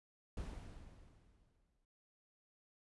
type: noise with exponential decay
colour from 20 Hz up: brown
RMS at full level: -43 dBFS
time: 0.37-1.85 s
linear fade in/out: 2 ms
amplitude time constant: 320 ms
effects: resampled to 24000 Hz